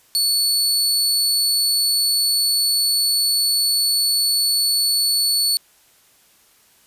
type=tone; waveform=sawtooth; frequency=4435 Hz; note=C#8; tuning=in tune; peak=-13 dBFS; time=0.15-5.57 s; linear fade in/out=0 ms; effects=white hiss -55 dBFS RMS until 6.86 s + resampled to 32000 Hz